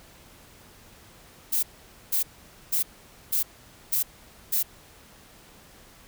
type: noise bursts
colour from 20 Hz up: violet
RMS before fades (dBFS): -24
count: 6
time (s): 1.52-4.63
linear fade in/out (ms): 10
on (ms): 110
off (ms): 490
effects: pink hiss -52 dBFS RMS until 6.07 s

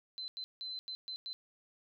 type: tone bursts at uneven times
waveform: sine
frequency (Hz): 4055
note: B7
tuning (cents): +45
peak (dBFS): -39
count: 6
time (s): 0.18-0.28 / 0.37-0.44 / 0.61-0.79 / 0.88-0.95 / 1.08-1.16 / 1.26-1.33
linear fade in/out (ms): 0
effects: none

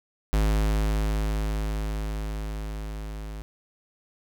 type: tone with level ramp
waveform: square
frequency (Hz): 52.5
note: G#1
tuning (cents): +19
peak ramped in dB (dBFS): -20 to -35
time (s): 0.33-3.42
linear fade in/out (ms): 0
effects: none

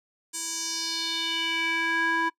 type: tone with band-pass filter sweep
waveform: square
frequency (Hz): 329.6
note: E4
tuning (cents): 0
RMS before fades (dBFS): -28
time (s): 0.33-2.3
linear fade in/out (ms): 20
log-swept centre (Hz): 8000 to 1300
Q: 3.1
effects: noise-tail reverb RT60 0.1 s tail -22 dB re dry

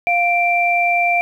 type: tone pair together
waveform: sine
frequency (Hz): 700 / 2355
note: F5 / D7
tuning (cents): +4 / +4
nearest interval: octave + major sixth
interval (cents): 2100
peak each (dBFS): -16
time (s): 0.07-1.21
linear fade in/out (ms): 0
effects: 8-bit

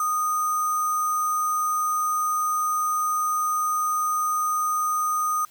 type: tone with sample-and-hold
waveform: sine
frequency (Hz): 1235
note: D#6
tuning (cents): -13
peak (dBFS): -21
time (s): 0-5.45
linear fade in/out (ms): 2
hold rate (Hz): 7350
effects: white hiss -54 dBFS RMS until 5.5 s

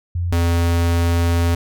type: tone pair in turn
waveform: sine / square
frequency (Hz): 87.31 / 85.17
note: F2 / F2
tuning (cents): 0 / -43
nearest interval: unison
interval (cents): 43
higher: first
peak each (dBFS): -18 / -15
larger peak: second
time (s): 0.15-0.32 / 0.32-1.55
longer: second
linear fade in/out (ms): 5
effects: none

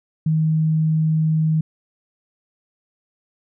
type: tone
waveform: sine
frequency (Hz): 157.7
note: D#3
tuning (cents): +24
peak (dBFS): -15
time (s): 0.26-1.61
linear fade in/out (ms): 5
effects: none

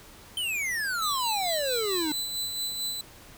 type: exponential sweep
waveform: square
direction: down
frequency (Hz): 3136 to 293.7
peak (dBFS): -28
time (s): 0.37-2.12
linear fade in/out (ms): 2
type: tone with tremolo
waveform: sawtooth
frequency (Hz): 4000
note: B7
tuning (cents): +21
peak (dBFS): -25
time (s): 1.02-3.01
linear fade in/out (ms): 2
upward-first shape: sine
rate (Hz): 4.5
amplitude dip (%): 40
effects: pink hiss -50 dBFS RMS until 3.37 s

